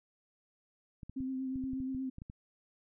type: clicks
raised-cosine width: 5 ms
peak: -33 dBFS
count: 11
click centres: 1.032 / 1.096 / 1.205 / 1.558 / 1.639 / 1.734 / 1.803 / 1.948 / 2.184 / 2.219 / 2.299 s
type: tone with vibrato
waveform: sine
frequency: 262.3 Hz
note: C4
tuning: 4 cents sharp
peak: -34 dBFS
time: 1.16-2.1 s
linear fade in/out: 10 ms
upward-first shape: triangle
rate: 8.4 Hz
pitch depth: 28 cents each way
effects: none